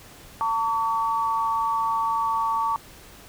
sine tone pair together, 901 / 1135.2 Hz, A5 / C#6, +41 / +41 cents, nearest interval major third, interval 400 cents, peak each -24 dBFS, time 0.41-2.76 s, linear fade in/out 0 ms, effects pink hiss -47 dBFS RMS until 3.28 s

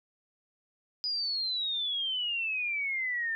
sine exponential sweep, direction down, 4978 to 1781 Hz, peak -29 dBFS, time 1.04-3.35 s, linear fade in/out 0 ms, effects none

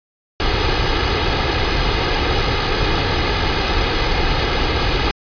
pink noise with comb filter, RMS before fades -17 dBFS, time 0.4-5.11 s, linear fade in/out 0 ms, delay 2.4 ms, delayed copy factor +0.5, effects resampled to 11025 Hz

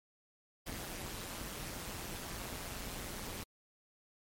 pink noise with amplitude modulation, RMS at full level -40 dBFS, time 0.66-3.44 s, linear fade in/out 10 ms, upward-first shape sine, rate 180 Hz, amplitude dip 75%, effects MP3 64 kbps

